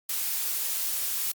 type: noise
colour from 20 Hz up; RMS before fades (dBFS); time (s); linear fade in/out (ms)
blue; -29; 0.09-1.32; 5
effects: Opus 48 kbps